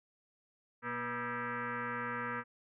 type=tone with frequency modulation; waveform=sine; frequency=123.2 Hz; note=B2; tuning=4 cents flat; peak=-35 dBFS; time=0.82-2.44 s; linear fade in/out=50 ms; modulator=362 Hz; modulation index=5; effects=none